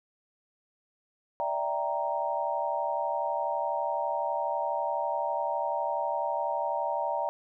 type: chord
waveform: sine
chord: E half-diminished seventh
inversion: third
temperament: equal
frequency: 587.3 / 659.3 / 784 / 932.3 Hz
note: D5 / E5 / G5 / Bb5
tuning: 0 / 0 / 0 / 0 cents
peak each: -33 / -34 / -34 / -31 dBFS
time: 1.4-7.29 s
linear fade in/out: 0 ms
effects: none